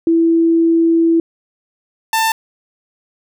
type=tone pair in turn; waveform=sine / sawtooth; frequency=331.1 / 891.9 Hz; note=E4 / A5; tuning=+8 / +23 cents; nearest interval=octave + perfect fourth; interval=1715 cents; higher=second; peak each=-9 dBFS; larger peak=neither; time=0.07-1.2 / 2.13-2.32 s; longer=first; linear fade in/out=2 ms; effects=none